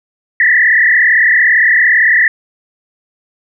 sine tone with frequency modulation, 1864.7 Hz, A#6, in tune, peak -6 dBFS, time 0.4-2.28 s, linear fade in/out 2 ms, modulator 37.7 Hz, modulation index 3.4, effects none

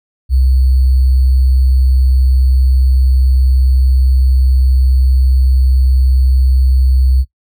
sine tone with sample-and-hold, 64.8 Hz, C2, 16 cents flat, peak -7 dBFS, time 0.29-7.25 s, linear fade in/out 50 ms, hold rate 4410 Hz, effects noise-tail reverb RT60 0.1 s tail -19 dB re dry

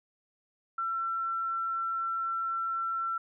sine tone, 1348 Hz, E6, 38 cents sharp, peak -29 dBFS, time 0.78-3.18 s, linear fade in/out 5 ms, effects none

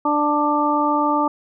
harmonic tone, 295.4 Hz, D4, 10 cents sharp, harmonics 1 / 2 / 3 / 4, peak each -21 / -25 / -20 / -21 dBFS, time 0.05-1.28 s, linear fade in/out 5 ms, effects none

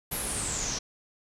pink noise with low-pass filter sweep, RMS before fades -32 dBFS, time 0.11-0.79 s, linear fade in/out 10 ms, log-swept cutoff 12000 to 5600 Hz, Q 8.5, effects none

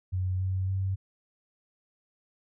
sine tone with pitch steps, 92.5 / 94.06 / 95.65 Hz, F#2 / F#2 / G2, 0 / +29 / -42 cents, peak -26 dBFS, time 0.12-0.96 s, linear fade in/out 20 ms, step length 280 ms, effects none

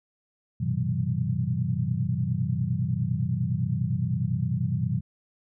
sine tone cluster, 94.9 / 117.6 / 127.5 / 161.7 / 189.1 Hz, F#2 / A#2 / C3 / E3 / F#3, +44 / +16 / -44 / -33 / +38 cents, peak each -33 / -30 / -28 / -30 / -32 dBFS, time 0.6-5.01 s, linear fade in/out 10 ms, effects none

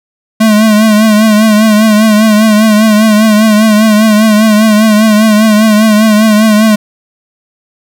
square tone with vibrato, 215.4 Hz, A3, 37 cents flat, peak -4 dBFS, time 0.4-6.76 s, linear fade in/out 10 ms, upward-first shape triangle, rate 5 Hz, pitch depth 68 cents each way, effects none

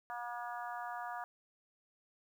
harmonic tone, 240 Hz, B3, 49 cents flat, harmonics 3 / 4 / 5 / 6 / 7, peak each -43 / -45 / -47 / -49 / -50 dBFS, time 0.1-1.24 s, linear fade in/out 0 ms, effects 11-bit

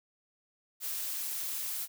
blue noise, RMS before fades -36 dBFS, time 0.8-1.88 s, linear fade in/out 50 ms, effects none

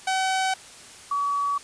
sawtooth / sine tone pair in turn, 759 / 1137.2 Hz, F#5 / C#6, +44 / +44 cents, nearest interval perfect fifth, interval 700 cents, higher second, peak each -18 / -22 dBFS, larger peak first, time 0.07-0.54 / 1.11-1.58 s, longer neither, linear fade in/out 5 ms, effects white hiss -45 dBFS RMS until 1.63 s + resampled to 22050 Hz

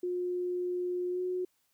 sine tone with pitch glide, 358.2 to 364.5 Hz, F4 to F#4, +44 to -26 cents, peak -30 dBFS, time 0.03-1.45 s, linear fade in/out 5 ms, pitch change +30 cents, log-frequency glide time 1.1-1.21 s, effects white hiss -74 dBFS RMS until 1.73 s

